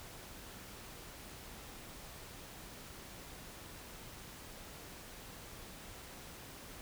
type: silence
effects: pink hiss -51 dBFS RMS until 6.81 s